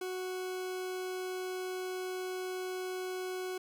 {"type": "tone", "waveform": "40% pulse", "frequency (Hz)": 369.6, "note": "F#4", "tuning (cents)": -2, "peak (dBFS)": -35, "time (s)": [0.01, 3.58], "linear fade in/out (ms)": 5, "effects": []}